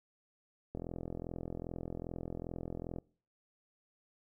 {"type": "click train", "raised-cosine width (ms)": 2, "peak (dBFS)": -27, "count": 96, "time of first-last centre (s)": [0.75, 2.985], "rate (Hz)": 42.5, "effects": ["noise-tail reverb RT60 0.5 s tail -25 dB re dry"]}